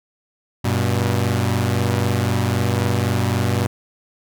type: tone pair together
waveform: sawtooth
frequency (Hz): 96.5 / 120.34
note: G2 / B2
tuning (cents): -27 / -44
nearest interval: major third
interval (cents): 383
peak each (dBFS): -16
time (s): 0.64-3.67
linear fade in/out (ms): 10
effects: none